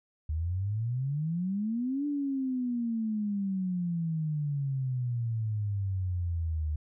sine exponential two-way sweep, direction up then down, 75 to 293.7 to 75 Hz, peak -28 dBFS, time 0.29-6.76 s, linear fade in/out 5 ms, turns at 2.06 s, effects none

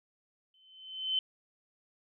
sine tone with exponential growth, 3063 Hz, G7, 41 cents flat, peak -25 dBFS, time 0.54-1.19 s, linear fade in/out 2 ms, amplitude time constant 140 ms, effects none

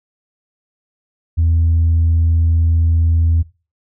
sine tone, 82.41 Hz, E2, in tune, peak -9 dBFS, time 1.37-3.43 s, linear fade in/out 20 ms, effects noise-tail reverb RT60 0.3 s tail -19 dB re dry + tanh soft clip ceiling -8 dBFS

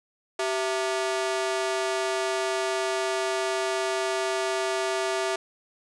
sawtooth ring-modulated tone, 523.3 Hz, C5, in tune, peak -18 dBFS, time 0.39-5.36 s, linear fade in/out 5 ms, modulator 138 Hz, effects resampled to 22050 Hz + 10-bit

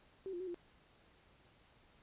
sine tone with pitch steps, 383.5 / 349.7 / 372.9 / 347.8 Hz, G4 / F4 / F#4 / F4, -38 / +2 / +14 / -7 cents, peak -40 dBFS, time 0.26-0.544 s, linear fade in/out 0 ms, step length 71 ms, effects pink hiss -67 dBFS RMS until 2.02 s + resampled to 8000 Hz

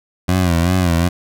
20% pulse tone with vibrato, 88 Hz, F2, 14 cents sharp, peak -8 dBFS, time 0.28-1.09 s, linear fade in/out 10 ms, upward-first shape sine, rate 2.6 Hz, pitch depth 99 cents each way, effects none

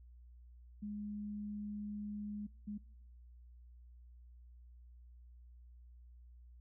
sine tone bursts at uneven times, 207.7 Hz, G#3, in tune, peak -40 dBFS, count 2, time 0.82-2.47 / 2.67-2.78 s, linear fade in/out 10 ms, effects noise-tail reverb RT60 1.0 s tail -26 dB re dry + added 60 Hz sine -55 dBFS peak until 6.6 s

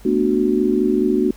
sine chord, B minor seventh, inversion third, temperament just, 222.2 / 246.9 / 296.3 / 370.4 Hz, A3 / B3 / D4 / F#4, +17 / 0 / +15 / +2 cents, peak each -21 / -21 / -20 / -18 dBFS, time 0.05-1.31 s, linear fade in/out 5 ms, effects added 50 Hz sine -41 dBFS peak until 1.36 s + pink hiss -48 dBFS RMS until 1.36 s

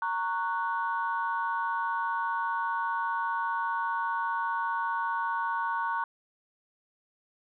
sine chord, F# major, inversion first, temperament just, 925 / 1110 / 1480 Hz, A#5 / C#6 / F#6, -14 / +2 / 0 cents, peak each -30 / -32 / -33 dBFS, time 0.02-6.04 s, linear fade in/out 2 ms, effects tanh soft clip ceiling -18 dBFS

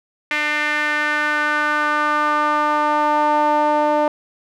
sawtooth tone with band-pass filter sweep, 299.3 Hz, D4, 33 cents sharp, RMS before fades -18 dBFS, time 0.31-4.08 s, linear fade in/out 2 ms, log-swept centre 2100 to 740 Hz, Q 3.3, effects none

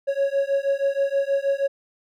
triangle beating tone pair, 550 / 556.3 Hz, C#5 / C#5, -14 / +6 cents, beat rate 6.3 Hz, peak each -21 dBFS, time 0.07-1.68 s, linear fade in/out 20 ms, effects none

